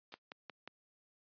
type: noise with exponential decay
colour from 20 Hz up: white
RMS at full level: -46 dBFS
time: 0.12-0.19 s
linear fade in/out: 2 ms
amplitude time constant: 15 ms
type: click train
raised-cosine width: 0.3 ms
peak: -30 dBFS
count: 4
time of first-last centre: 0.14-0.676 s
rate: 5.6 Hz
effects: high-pass 200 Hz 12 dB/octave + resampled to 11025 Hz